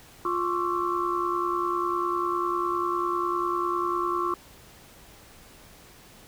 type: tone cluster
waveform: sine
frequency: 351 / 1068 / 1138 / 1333 Hz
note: F4 / C6 / C#6 / E6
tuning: +9 / +35 / +45 / +19 cents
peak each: -29 / -29 / -29 / -34 dBFS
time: 0.25-4.34 s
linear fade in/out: 2 ms
effects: pink hiss -51 dBFS RMS until 6.27 s